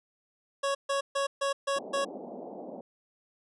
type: tone bursts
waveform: 25% pulse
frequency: 554.4 Hz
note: C#5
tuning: in tune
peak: -23 dBFS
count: 6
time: 0.63-2.05 s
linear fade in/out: 10 ms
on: 120 ms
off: 140 ms
type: band-pass noise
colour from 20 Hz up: white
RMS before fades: -42 dBFS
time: 1.76-2.81 s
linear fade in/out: 2 ms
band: 190 to 760 Hz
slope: 48 dB/octave
effects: resampled to 24000 Hz